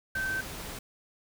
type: tone in noise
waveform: sine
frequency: 1547 Hz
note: G6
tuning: 23 cents flat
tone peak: -29 dBFS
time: 0.15-0.41 s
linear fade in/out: 5 ms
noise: pink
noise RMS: -40 dBFS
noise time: 0.15-0.79 s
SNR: +8 dB
effects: none